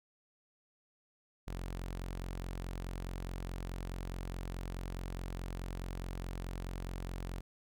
sawtooth tone, 44.73 Hz, F1, 42 cents sharp, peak -35 dBFS, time 1.47-7.41 s, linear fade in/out 10 ms, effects none

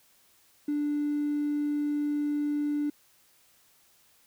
triangle tone with hard clipping, 293.7 Hz, D4, in tune, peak -26 dBFS, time 0.68-2.9 s, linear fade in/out 5 ms, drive 3 dB, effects white hiss -63 dBFS RMS until 4.26 s

